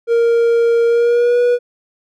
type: tone with pitch glide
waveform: triangle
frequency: 466.2 to 486 Hz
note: A#4 to B4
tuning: 0 to -28 cents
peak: -8 dBFS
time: 0.07-1.59 s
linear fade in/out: 50 ms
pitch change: +72 cents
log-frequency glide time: 0.86-1.4 s
effects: none